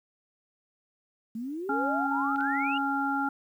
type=exponential sweep; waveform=sine; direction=up; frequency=215.9 to 2927 Hz; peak=-32 dBFS; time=1.35-2.78 s; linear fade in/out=5 ms
type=harmonic tone; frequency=277.2 Hz; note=C#4; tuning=in tune; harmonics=1 / 3 / 5; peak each=-30 / -30 / -30 dBFS; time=1.69-3.29 s; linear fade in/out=5 ms
type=clicks; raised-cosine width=0.3 ms; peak=-31 dBFS; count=2; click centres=2.36 / 2.408 s
effects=10-bit